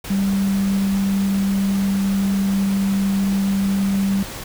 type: tone in noise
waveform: sine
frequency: 196 Hz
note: G3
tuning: in tune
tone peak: -16 dBFS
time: 0.1-4.23 s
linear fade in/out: 5 ms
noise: pink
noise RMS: -32 dBFS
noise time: 0.04-4.44 s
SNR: +13 dB
effects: none